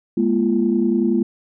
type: tone cluster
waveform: sine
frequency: 208.6 / 239.1 / 342.8 Hz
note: G#3 / A#3 / F4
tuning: +8 / +44 / -32 cents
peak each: -19 dBFS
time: 0.17-1.23 s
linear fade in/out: 5 ms
effects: tanh soft clip ceiling -5 dBFS